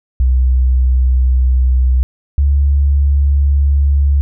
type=tone pair in turn; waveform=sine; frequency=63.6 / 70.45 Hz; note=C2 / C#2; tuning=-48 / +29 cents; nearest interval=major second; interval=177 cents; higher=second; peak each=-8 dBFS; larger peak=neither; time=0.2-2.03 / 2.38-4.21 s; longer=neither; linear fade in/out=0 ms; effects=none